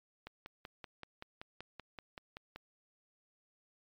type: click train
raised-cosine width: 0.3 ms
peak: -29 dBFS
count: 13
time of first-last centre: 0.27-2.56 s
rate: 5.24 Hz
effects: MP3 96 kbps